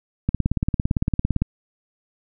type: click train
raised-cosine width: 5 ms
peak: -7 dBFS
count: 21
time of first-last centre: 0.29-1.42 s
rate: 17.7 Hz
effects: none